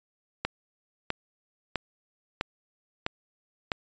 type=click train; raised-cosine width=0.3 ms; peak=-11 dBFS; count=6; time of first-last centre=0.45-3.718 s; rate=1.53 Hz; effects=resampled to 16000 Hz